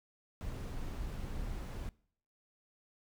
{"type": "noise", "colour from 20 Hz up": "brown", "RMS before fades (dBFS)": -40, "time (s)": [0.41, 1.89], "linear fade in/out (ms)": 0, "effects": ["noise-tail reverb RT60 0.6 s tail -23 dB re dry"]}